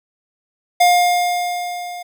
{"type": "tone with level ramp", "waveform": "square", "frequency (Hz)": 709, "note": "F5", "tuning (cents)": 26, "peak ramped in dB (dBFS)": [-9, -29], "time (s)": [0.8, 2.03], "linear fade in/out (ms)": 10, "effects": []}